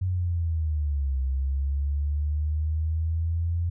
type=linear two-way sweep; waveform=sine; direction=down then up; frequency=93.5 to 65.41 to 86.1 Hz; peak=-23 dBFS; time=0.01-3.7 s; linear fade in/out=10 ms; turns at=1.2 s; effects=none